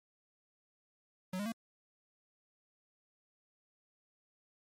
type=tone with pitch steps; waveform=square; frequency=185 / 205.3 / 227.8 Hz; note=F#3 / G#3 / A#3; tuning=0 / -20 / -40 cents; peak=-36 dBFS; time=1.33-1.522 s; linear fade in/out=5 ms; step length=64 ms; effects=MP3 64 kbps